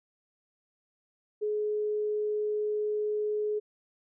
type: tone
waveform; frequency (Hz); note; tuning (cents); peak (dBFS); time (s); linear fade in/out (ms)
sine; 422.2; G#4; +29; -27; 1.41-3.6; 20
effects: none